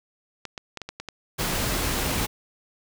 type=clicks; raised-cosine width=0.2 ms; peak=-17 dBFS; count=8; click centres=0.453 / 0.578 / 0.773 / 0.817 / 0.89 / 1 / 1.087 / 1.451 s
type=noise; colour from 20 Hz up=pink; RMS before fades=-26 dBFS; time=1.38-2.27 s; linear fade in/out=20 ms
effects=none